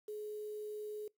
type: tone with quantisation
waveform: sine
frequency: 422.9 Hz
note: G#4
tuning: 31 cents sharp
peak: -40 dBFS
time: 0.08-1.08 s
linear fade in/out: 5 ms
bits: 10
effects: noise-tail reverb RT60 0.2 s tail -25 dB re dry